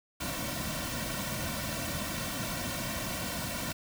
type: noise with comb filter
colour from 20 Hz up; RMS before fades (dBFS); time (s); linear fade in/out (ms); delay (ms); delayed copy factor
pink; -35; 0.2-3.73; 10; 2.4; -0.95
effects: none